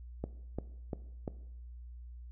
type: click train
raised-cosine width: 2 ms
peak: -22 dBFS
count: 4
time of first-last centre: 0.24-1.278 s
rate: 2.89 Hz
effects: noise-tail reverb RT60 0.8 s tail -17 dB re dry + added 60 Hz sine -45 dBFS peak until 2.31 s